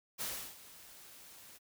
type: noise with ADSR envelope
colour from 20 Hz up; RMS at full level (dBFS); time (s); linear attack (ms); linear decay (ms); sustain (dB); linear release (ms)
white; -38; 0.18-1.59; 33; 330; -17; 30
effects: none